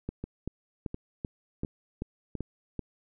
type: two click trains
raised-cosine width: 3 ms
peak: -22 / -20 dBFS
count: 4 / 8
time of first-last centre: 0.24-2.353 / 0.09-2.793 s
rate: 1.42 / 2.59 Hz
effects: none